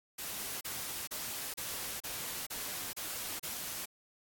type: noise bursts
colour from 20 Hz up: white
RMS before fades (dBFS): -40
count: 8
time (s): 0.18-3.858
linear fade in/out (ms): 10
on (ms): 430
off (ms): 34
effects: AAC 64 kbps